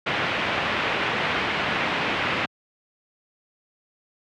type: low-pass noise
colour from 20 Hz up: white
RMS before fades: -25 dBFS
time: 0.06-2.46 s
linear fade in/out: 10 ms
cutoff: 2800 Hz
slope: 24 dB/octave
effects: high-pass 100 Hz 12 dB/octave